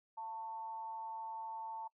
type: tone with amplitude modulation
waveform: sine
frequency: 894 Hz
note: A5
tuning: 27 cents sharp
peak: -39 dBFS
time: 0.17-1.88 s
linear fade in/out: 10 ms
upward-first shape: sine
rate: 206 Hz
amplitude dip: 45%
effects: noise-tail reverb RT60 0.1 s tail -23 dB re dry